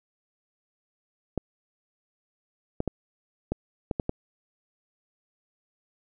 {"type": "clicks", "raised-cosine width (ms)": 2, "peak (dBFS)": -13, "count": 7, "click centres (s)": [1.377, 2.804, 2.877, 3.52, 3.912, 3.998, 4.094], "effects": []}